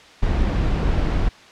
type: noise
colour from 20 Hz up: brown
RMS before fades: -19 dBFS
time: 0.22-1.29 s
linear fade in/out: 10 ms
effects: white hiss -45 dBFS RMS until 1.51 s + low-pass 4000 Hz 12 dB/octave